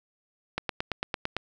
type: click train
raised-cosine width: 0.3 ms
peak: -12 dBFS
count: 8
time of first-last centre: 0.58-1.367 s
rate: 8.9 Hz
effects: none